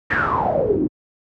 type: noise with low-pass filter sweep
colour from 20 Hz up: pink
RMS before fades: -19 dBFS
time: 0.1-0.88 s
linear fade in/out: 10 ms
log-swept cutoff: 1900 to 280 Hz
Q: 8.2
effects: high-pass 80 Hz 12 dB/octave